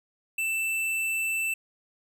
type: tone with tanh clipping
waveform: sine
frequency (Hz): 2659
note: E7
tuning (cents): +14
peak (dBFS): -27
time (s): 0.38-1.54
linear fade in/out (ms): 5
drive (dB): 17
effects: none